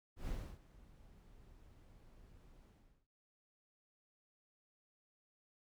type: noise with ADSR envelope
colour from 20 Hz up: brown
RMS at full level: -41 dBFS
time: 0.16-3.07 s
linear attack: 120 ms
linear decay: 300 ms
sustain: -20 dB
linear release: 400 ms
effects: none